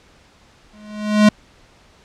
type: tone with exponential growth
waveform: square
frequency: 210.9 Hz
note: G#3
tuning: 27 cents sharp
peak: -6 dBFS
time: 0.73-1.29 s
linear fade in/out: 5 ms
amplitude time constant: 120 ms
effects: pink hiss -51 dBFS RMS until 2.04 s + low-pass 6000 Hz 12 dB/octave